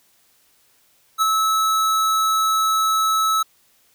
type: tone with ADSR envelope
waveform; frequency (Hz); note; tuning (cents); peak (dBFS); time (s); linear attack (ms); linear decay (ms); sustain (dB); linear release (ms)
square; 1300; E6; -24; -14; 1.18-3.43; 39; 17; -3; 9
effects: white hiss -59 dBFS RMS until 3.94 s